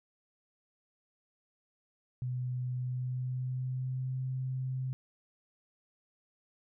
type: tone with pitch glide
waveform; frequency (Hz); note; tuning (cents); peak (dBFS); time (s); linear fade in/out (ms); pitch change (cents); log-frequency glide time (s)
sine; 125.6 to 129.95; B2 to C3; +30 to -11; -32; 2.22-4.93; 0; +59; 2.75-4.21
effects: none

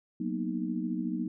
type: chord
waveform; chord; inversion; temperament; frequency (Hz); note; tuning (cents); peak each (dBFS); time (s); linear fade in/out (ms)
sine; B major seventh; second; equal; 185 / 233.1 / 246.9 / 311.1; F#3 / A#3 / B3 / D#4; 0 / 0 / 0 / 0; -35 / -35 / -36 / -35; 0.2-1.28; 5
effects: none

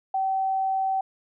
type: tone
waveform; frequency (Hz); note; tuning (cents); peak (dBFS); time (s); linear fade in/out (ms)
sine; 768; G5; -36; -22; 0.14-1.01; 5
effects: none

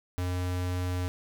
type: tone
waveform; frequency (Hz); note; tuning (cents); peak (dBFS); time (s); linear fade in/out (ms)
square; 90.1; F#2; -45; -29; 0.18-1.08; 0
effects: none

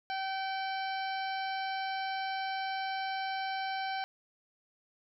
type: harmonic tone with a mistuned harmonic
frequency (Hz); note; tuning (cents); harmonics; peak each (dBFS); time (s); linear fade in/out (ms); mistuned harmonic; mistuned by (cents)
770; G5; -31; 1 / 2 / 3 / 4 / 5 / 6 / 7; -34 / -40 / -44 / -46 / -48 / -50 / -51; 0.1-4.04; 0; 5; +80
effects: 12-bit

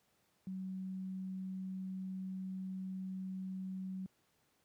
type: tone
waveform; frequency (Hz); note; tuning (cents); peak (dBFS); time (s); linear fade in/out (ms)
sine; 188.3; F#3; +31; -39; 0.47-4.06; 0
effects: pink hiss -75 dBFS RMS until 4.64 s + high-pass 100 Hz 12 dB/octave

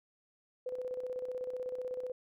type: tone with tremolo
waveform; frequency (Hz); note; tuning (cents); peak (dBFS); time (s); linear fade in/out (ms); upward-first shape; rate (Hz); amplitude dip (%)
sine; 504; B4; +35; -34; 0.66-2.12; 5; square; 16; 50
effects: none

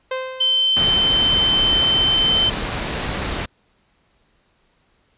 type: tone with exponential decay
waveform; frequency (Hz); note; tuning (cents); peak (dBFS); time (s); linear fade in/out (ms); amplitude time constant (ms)
sawtooth; 519; C5; -14; -17; 0.11-1.08; 5; 210
type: tone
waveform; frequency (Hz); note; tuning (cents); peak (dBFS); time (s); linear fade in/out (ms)
sine; 3086; G7; -28; -14; 0.4-2.5; 10
type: noise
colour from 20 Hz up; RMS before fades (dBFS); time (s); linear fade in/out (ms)
pink; -24; 0.76-3.46; 10
effects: pink hiss -62 dBFS RMS until 5.17 s + resampled to 8000 Hz

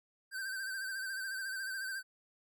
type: tone with vibrato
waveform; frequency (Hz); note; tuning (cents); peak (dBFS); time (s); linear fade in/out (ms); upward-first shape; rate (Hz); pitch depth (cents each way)
square; 1555; G6; -14; -38; 0.31-2.03; 50; sine; 14; 52
effects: none

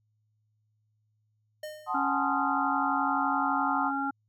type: tone with exponential decay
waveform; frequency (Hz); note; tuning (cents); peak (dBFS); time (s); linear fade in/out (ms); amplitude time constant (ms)
square; 611; D#5; -32; -35; 1.63-2.19; 5; 120
type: chord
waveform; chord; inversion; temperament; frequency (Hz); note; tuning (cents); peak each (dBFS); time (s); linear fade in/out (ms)
sine; F# diminished seventh; none; equal; 740 / 880 / 1046.5 / 1244.5; F#5 / A5 / C6 / Eb6; 0 / 0 / 0 / 0; -33 / -33 / -34 / -32; 1.86-3.92; 50
type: harmonic tone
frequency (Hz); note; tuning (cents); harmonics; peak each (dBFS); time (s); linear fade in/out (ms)
276.1; C#4; -7; 1 / 3 / 5; -32 / -32 / -32; 1.94-4.11; 10
effects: added 107 Hz sine -70 dBFS peak until 4.28 s

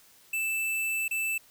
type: tone with dropouts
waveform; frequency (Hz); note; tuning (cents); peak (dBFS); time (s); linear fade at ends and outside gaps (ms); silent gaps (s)
square; 2644; E7; +5; -28; 0.33-1.38; 5; 1.081-1.11
effects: white hiss -58 dBFS RMS until 1.5 s

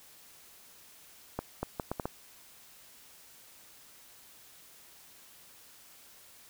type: accelerating click train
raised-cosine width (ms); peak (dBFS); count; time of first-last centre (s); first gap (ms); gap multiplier
1; -18; 6; 1.39-2.056; 240; 0.7
effects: white hiss -56 dBFS RMS until 6.49 s

